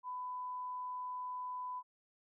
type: tone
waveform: sine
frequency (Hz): 1000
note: B5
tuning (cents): +21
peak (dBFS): -39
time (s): 0.03-1.83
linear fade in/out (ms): 50
effects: none